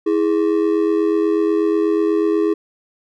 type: ring-modulated tone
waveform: triangle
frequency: 370 Hz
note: F#4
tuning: in tune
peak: -9 dBFS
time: 0.06-2.54 s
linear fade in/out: 10 ms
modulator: 44.1 Hz
effects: none